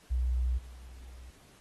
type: tone with level steps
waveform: sine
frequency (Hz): 62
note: B1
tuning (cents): +7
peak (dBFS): -26 / -45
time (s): 0.1-1.31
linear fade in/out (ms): 20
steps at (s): 0.57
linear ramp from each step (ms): 20
effects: pink hiss -60 dBFS RMS until 1.6 s + AAC 32 kbps